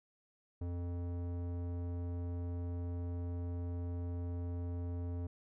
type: tone with low-pass filter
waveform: square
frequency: 87.31 Hz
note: F2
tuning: in tune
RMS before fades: -39 dBFS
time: 0.61-5.27 s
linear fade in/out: 5 ms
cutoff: 550 Hz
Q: 0.71
effects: none